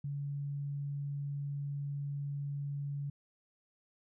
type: tone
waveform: sine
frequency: 142.2 Hz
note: C#3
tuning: 45 cents sharp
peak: -35 dBFS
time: 0.04-3.1 s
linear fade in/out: 5 ms
effects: none